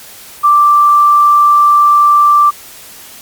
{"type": "tone", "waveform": "sine", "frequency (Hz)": 1174.7, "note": "D6", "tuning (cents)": 0, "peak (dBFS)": -4, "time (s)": [0.43, 2.51], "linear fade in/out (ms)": 20, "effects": ["white hiss -34 dBFS RMS until 3.21 s", "Opus 48 kbps"]}